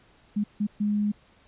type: tone bursts at uneven times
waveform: sine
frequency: 207.7 Hz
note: G#3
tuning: in tune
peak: -22 dBFS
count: 3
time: 0.36-0.44 / 0.6-0.67 / 0.8-1.12 s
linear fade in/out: 10 ms
effects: pink hiss -59 dBFS RMS until 1.47 s + resampled to 8000 Hz